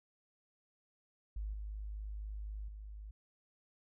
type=tone with level steps; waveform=sine; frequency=51.91 Hz; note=G#1; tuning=in tune; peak=-37 / -40 / -45 dBFS; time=1.36-3.11 s; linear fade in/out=5 ms; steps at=1.53 / 2.68 s; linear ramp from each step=5 ms; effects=none